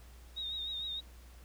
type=tone with vibrato; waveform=sine; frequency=3729 Hz; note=A#7; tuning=in tune; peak=-36 dBFS; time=0.36-1.01 s; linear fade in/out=20 ms; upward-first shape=triangle; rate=6.6 Hz; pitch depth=57 cents each way; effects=added 60 Hz sine -52 dBFS peak until 1.44 s + pink hiss -61 dBFS RMS until 1.44 s